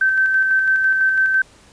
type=tone with tremolo; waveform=sine; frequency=1547 Hz; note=G6; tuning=23 cents flat; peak=-12 dBFS; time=0.01-1.42 s; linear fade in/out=5 ms; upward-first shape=square; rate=6 Hz; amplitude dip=30%; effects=pink hiss -49 dBFS RMS until 1.72 s + resampled to 22050 Hz